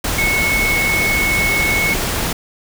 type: tone in noise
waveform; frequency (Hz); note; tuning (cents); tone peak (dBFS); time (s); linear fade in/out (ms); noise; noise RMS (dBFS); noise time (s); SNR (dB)
sine; 2200; C#7; -14; -15; 0.18-1.94; 5; pink; -20; 0.04-2.33; +2
effects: none